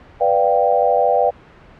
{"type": "chord", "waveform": "sine", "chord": "G dominant seventh", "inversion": "first", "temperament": "equal", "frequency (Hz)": [493.9, 587.3, 698.5, 784], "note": ["B4", "D5", "F5", "G5"], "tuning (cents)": [0, 0, 0, 0], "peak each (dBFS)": -18, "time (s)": [0.2, 1.31], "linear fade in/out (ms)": 20, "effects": ["pink hiss -44 dBFS RMS until 1.79 s", "low-pass 2000 Hz 12 dB/octave"]}